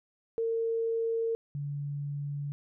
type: tone pair in turn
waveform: sine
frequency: 455.7 / 143.54 Hz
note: A#4 / D3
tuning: -39 / -39 cents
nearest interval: octave + minor sixth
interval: 2000 cents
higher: first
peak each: -27 / -32 dBFS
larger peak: first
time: 0.38-1.35 / 1.55-2.52 s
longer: neither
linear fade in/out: 0 ms
effects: none